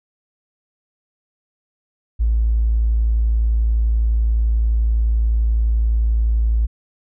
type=tone with tanh clipping; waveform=triangle; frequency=55.8 Hz; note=A1; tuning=25 cents sharp; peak=-13 dBFS; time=2.19-6.67 s; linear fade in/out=20 ms; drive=2 dB; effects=none